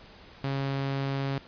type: tone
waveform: sawtooth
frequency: 137.1 Hz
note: C#3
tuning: 19 cents flat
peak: -24 dBFS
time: 0.44-1.38 s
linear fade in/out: 2 ms
effects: pink hiss -51 dBFS RMS until 1.47 s + resampled to 11025 Hz

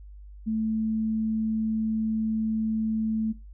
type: tone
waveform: sine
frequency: 220 Hz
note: A3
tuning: in tune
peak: -24 dBFS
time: 0.46-3.33 s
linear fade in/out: 20 ms
effects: noise-tail reverb RT60 0.2 s tail -19 dB re dry + added 50 Hz sine -42 dBFS peak until 3.53 s

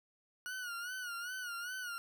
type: tone with vibrato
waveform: 40% pulse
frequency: 1450 Hz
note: F#6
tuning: 35 cents flat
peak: -39 dBFS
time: 0.46-1.98 s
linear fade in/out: 0 ms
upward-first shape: sine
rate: 2.5 Hz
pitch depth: 85 cents each way
effects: none

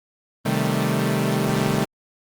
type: chord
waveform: sawtooth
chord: A half-diminished seventh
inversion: first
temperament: equal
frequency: 130.81 / 155.56 / 196 / 220 Hz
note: C3 / Eb3 / G3 / A3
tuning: 0 / 0 / 0 / 0 cents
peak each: -21 dBFS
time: 0.45-1.85 s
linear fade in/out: 10 ms
effects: Opus 32 kbps

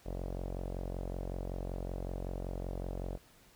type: tone with low-pass filter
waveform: sawtooth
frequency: 45.3 Hz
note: F#1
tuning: 36 cents flat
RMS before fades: -39 dBFS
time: 0.05-3.18 s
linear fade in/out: 20 ms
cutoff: 600 Hz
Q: 2.6
effects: pink hiss -62 dBFS RMS until 3.55 s

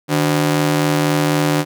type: ring-modulated tone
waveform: sawtooth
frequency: 223.3 Hz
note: A3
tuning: 26 cents sharp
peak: -7 dBFS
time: 0.08-1.65 s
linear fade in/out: 50 ms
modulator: 69.7 Hz
effects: none

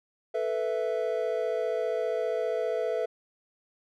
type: chord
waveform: triangle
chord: A suspended second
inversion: none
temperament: just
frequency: 440 / 495 / 660 Hz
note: A4 / B4 / E5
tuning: 0 / +4 / +2 cents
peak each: -29 dBFS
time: 0.34-3.06 s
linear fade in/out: 10 ms
effects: none

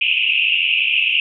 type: band-pass noise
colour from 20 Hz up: pink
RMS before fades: -17 dBFS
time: 0.01-1.2 s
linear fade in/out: 2 ms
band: 2500 to 2900 Hz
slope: 96 dB/octave
effects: none

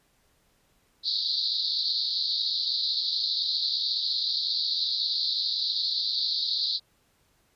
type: band-pass noise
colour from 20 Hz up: pink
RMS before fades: -28 dBFS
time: 1.03-6.8 s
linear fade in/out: 50 ms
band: 3800 to 4700 Hz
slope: 96 dB/octave
effects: pink hiss -67 dBFS RMS until 7.55 s + resampled to 32000 Hz

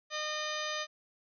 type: harmonic tone with a mistuned harmonic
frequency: 610 Hz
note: D#5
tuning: 34 cents flat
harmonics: 1 / 2 / 3 / 4 / 5 / 6 / 7 / 8 / 10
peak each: -40 / -40 / -40 / -44 / -44 / -42 / -48 / -44 / -45 dBFS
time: 0.1-0.87 s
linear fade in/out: 50 ms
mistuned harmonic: 7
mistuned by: -54 cents
effects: none

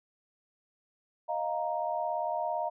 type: chord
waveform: sine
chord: Eb suspended second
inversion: none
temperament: just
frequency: 622.3 / 700 / 933.4 Hz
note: Eb5 / F5 / Bb5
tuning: 0 / +4 / +2 cents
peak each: -34 / -33 / -34 dBFS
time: 1.28-2.7 s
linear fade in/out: 20 ms
effects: none

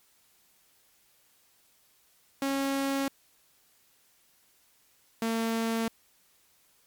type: tone pair in turn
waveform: sawtooth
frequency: 274 / 226.8 Hz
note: C#4 / A#3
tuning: -20 / -47 cents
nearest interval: minor third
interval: 327 cents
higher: first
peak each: -23 dBFS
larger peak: neither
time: 2.42-3.08 / 5.22-5.88 s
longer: neither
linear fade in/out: 2 ms
effects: white hiss -65 dBFS RMS until 6.86 s + MP3 96 kbps

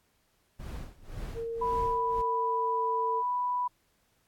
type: noise with tremolo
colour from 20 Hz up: brown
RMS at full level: -37 dBFS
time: 0.59-2.22 s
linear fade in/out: 10 ms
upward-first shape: sine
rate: 1.9 Hz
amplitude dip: 90%
type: tone with pitch glide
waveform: sine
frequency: 460.2 to 449.9 Hz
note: A#4 to A4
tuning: -22 to +39 cents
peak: -32 dBFS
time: 1.34-3.23 s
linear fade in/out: 50 ms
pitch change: -39 cents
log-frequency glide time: 1.8-2.83 s
type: tone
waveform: sine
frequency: 987.8 Hz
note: B5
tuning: in tune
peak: -27 dBFS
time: 1.61-3.68 s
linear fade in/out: 10 ms
effects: pink hiss -71 dBFS RMS until 4.27 s + AAC 64 kbps

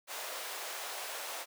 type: high-pass noise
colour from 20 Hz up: pink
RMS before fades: -41 dBFS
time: 0.07-1.46 s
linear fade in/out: 50 ms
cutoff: 520 Hz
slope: 24 dB/octave
effects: none

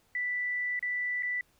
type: tone with dropouts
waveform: sine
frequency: 1975.5 Hz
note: B6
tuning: in tune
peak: -29 dBFS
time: 0.15-1.41 s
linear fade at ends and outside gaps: 2 ms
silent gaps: 0.793-0.826 / 1.225-1.231 s
effects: pink hiss -68 dBFS RMS until 1.59 s

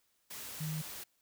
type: tone in noise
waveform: sine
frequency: 155.56 Hz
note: D#3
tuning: in tune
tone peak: -35 dBFS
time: 0.6-0.82 s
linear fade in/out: 10 ms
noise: white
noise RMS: -45 dBFS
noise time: 0.3-1.04 s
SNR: +7 dB
effects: white hiss -75 dBFS RMS until 1.21 s

